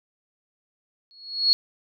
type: tone with exponential growth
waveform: sine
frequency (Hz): 4334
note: C#8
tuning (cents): -40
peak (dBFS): -12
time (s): 1.11-1.53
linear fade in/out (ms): 0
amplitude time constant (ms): 90
effects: none